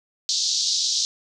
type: band-pass noise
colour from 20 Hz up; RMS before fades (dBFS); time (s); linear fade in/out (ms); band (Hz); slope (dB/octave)
pink; -23; 0.29-1.05; 0; 3800 to 6500; 48
effects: none